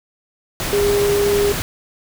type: tone in noise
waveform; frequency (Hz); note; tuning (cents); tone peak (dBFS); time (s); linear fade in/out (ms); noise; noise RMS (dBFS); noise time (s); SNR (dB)
sine; 406.8; G#4; -36; -14; 0.73-1.52; 0; pink; -23; 0.6-1.62; +6
effects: none